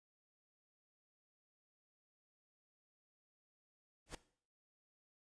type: noise with exponential growth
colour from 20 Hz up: pink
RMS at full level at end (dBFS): -40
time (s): 4.06-4.15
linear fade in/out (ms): 5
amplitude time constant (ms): 19
effects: noise-tail reverb RT60 0.5 s tail -17 dB re dry + resampled to 22050 Hz